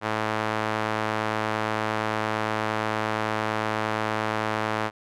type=tone with band-pass filter; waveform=sawtooth; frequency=108.7 Hz; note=A2; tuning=21 cents flat; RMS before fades=-27 dBFS; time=0.01-4.91 s; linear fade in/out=50 ms; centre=1200 Hz; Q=0.86; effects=none